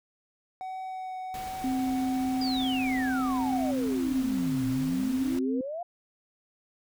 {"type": "tone with vibrato", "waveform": "triangle", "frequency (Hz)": 750, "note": "F#5", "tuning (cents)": 23, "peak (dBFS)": -32, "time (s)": [0.61, 3.71], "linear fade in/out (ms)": 0, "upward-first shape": "triangle", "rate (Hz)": 1.3, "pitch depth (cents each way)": 11}
{"type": "noise", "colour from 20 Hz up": "pink", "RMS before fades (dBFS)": -43, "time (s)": [1.34, 5.39], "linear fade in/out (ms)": 2}
{"type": "tone", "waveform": "sine", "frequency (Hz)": 261.6, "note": "C4", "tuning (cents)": 0, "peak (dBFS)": -26, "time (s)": [1.64, 5.61], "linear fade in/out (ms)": 2}
{"type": "exponential two-way sweep", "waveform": "sine", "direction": "down then up", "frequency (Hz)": [4954, 116.54, 723], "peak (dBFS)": -32, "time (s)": [2.41, 5.83], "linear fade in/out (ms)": 5, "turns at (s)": 4.67}
{"effects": []}